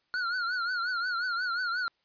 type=tone with vibrato; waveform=square; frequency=1434 Hz; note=F6; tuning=45 cents sharp; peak=-29 dBFS; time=0.14-1.88 s; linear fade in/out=0 ms; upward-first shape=triangle; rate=5.6 Hz; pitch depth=110 cents each way; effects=white hiss -73 dBFS RMS until 2.04 s + resampled to 11025 Hz